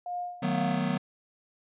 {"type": "tone with tremolo", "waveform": "sine", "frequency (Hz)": 711, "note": "F5", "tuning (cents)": 31, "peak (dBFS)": -30, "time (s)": [0.06, 0.79], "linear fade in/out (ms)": 2, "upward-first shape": "sine", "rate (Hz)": 2.2, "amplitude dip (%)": 80}
{"type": "chord", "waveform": "square", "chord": "B dominant seventh", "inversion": "first", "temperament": "just", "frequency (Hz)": [154.34, 185.21, 222.2, 246.9], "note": ["D#3", "F#3", "A3", "B3"], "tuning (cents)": [-14, 2, 17, 0], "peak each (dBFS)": [-34, -31, -35, -32], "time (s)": [0.42, 0.98], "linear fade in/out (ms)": 10}
{"effects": ["resampled to 8000 Hz"]}